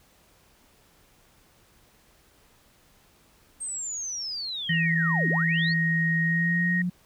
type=linear two-way sweep; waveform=sine; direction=down then up; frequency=8490 to 200.2 to 4585 Hz; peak=-30 dBFS; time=3.6-5.74 s; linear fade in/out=20 ms; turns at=5.29 s
type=tone; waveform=sine; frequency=1870 Hz; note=A#6; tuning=5 cents sharp; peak=-24 dBFS; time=4.69-6.82 s; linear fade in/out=5 ms
type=tone with pitch glide; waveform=sine; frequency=164.81 to 178.69 Hz; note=E3 to F3; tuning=0 to +40 cents; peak=-24 dBFS; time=4.69-6.9 s; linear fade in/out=10 ms; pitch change=+140 cents; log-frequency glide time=6.23-6.77 s
effects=pink hiss -60 dBFS RMS until 7.05 s